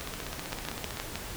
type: two click trains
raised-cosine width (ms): 0.2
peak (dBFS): -19 / -15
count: 16 / 5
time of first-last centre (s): 0.01-0.972 / 0.53-1.156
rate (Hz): 15.6 / 6.39
effects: pink hiss -40 dBFS RMS until 1.36 s